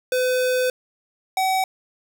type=tone pair in turn; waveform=square; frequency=506 / 758.1 Hz; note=B4 / F#5; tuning=+42 / +42 cents; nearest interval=perfect fifth; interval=700 cents; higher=second; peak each=-19 dBFS; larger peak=neither; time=0.12-0.7 / 1.37-1.64 s; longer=first; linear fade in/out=2 ms; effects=none